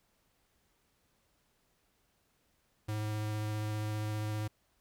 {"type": "tone with vibrato", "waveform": "square", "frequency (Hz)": 106.8, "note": "G#2", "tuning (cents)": 49, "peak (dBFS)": -34, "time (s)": [2.88, 4.48], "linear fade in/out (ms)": 10, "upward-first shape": "sine", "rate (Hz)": 15, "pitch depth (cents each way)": 10, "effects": ["pink hiss -74 dBFS RMS until 4.8 s"]}